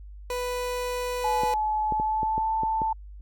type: tone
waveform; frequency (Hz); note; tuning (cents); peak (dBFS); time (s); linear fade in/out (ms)
30% pulse; 494.6; B4; +3; -25; 0.3-1.54; 2
type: tone with pitch glide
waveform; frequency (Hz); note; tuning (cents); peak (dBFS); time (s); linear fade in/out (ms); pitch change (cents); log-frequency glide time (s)
sine; 858 to 883.7; A5 to A5; -44 to +7; -23; 1.24-2.93; 5; +51; 1.88-2.49
type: clicks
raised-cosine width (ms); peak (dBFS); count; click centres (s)
2; -19; 7; 1.435 / 1.923 / 1.999 / 2.231 / 2.38 / 2.634 / 2.818
effects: added 50 Hz sine -40 dBFS peak until 3.21 s + Opus 48 kbps